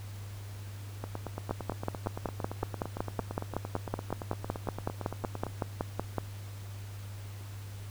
two click trains, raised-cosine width 1 ms, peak -22 / -16 dBFS, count 40 / 26, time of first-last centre 1.04-5.467 / 1.51-6.183 s, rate 8.81 / 5.35 Hz, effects added 100 Hz sine -40 dBFS peak until 7.9 s + pink hiss -52 dBFS RMS until 7.9 s

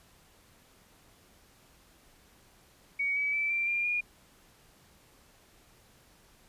sine tone with pitch steps, 2248 / 2283 / 2319 / 2356 / 2393 / 2430 Hz, C#7 / D7 / D7 / D7 / D7 / D#7, +24 / -50 / -22 / +5 / +32 / -42 cents, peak -27 dBFS, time 2.99-4.01 s, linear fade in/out 10 ms, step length 170 ms, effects pink hiss -61 dBFS RMS until 6.48 s + resampled to 32000 Hz

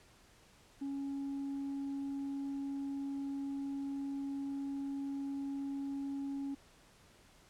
sine tone with tanh clipping, 277.2 Hz, C#4, in tune, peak -37 dBFS, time 0.81-6.55 s, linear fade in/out 10 ms, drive 1 dB, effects pink hiss -63 dBFS RMS until 7.49 s + low-pass 10000 Hz 12 dB/octave

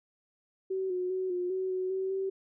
sine tone with pitch steps, 379.9 / 363.6 / 373.9 / 357.8 / 375.8 / 371.3 / 380.2 / 384.9 Hz, F#4 / F#4 / F#4 / F4 / F#4 / F#4 / F#4 / G4, +46 / -30 / +18 / +42 / +27 / +6 / +47 / -32 cents, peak -29 dBFS, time 0.7-2.3 s, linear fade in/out 10 ms, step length 200 ms, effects none

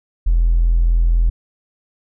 triangle tone with tanh clipping, 42.02 Hz, E1, 34 cents sharp, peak -10 dBFS, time 0.26-1.3 s, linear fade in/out 10 ms, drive 1 dB, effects none

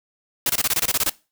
white noise bursts, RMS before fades -20 dBFS, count 11, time 0.46-1.096 s, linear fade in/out 2 ms, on 36 ms, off 24 ms, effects noise-tail reverb RT60 0.3 s tail -21 dB re dry

